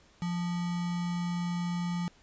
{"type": "tone with sample-and-hold", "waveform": "sine", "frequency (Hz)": 174.61, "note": "F3", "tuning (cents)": 0, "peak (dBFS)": -29, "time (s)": [0.22, 2.08], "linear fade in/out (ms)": 0, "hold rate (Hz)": 1050, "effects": ["pink hiss -61 dBFS RMS until 2.22 s", "resampled to 16000 Hz"]}